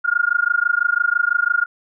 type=tone with amplitude modulation; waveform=sine; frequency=1418 Hz; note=F6; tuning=26 cents sharp; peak=-11 dBFS; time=0.04-1.66 s; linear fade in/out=20 ms; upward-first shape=sine; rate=26 Hz; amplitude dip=100%; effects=none